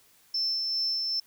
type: tone with tremolo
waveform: sine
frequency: 5320 Hz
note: E8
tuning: 15 cents sharp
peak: -24 dBFS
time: 0.34-1.2 s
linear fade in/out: 5 ms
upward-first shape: sine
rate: 2.5 Hz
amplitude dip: 30%
effects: tanh soft clip ceiling -21 dBFS + white hiss -61 dBFS RMS until 1.26 s